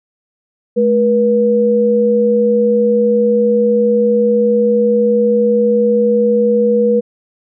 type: tone pair together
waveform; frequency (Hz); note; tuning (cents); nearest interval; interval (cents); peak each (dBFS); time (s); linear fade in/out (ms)
sine; 214.6 / 482.3; A3 / B4; -43 / -41; octave + major second; 1402; -15 / -10; 0.76-7.01; 20
effects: none